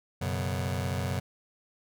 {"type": "chord", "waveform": "sawtooth", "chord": "F# suspended fourth", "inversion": "none", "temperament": "just", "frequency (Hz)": [92.5, 123.33, 138.75], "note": ["F#2", "B2", "C#3"], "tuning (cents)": [0, -2, 2], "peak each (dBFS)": [-27, -30, -31], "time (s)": [0.21, 1.2], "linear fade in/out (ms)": 10, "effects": []}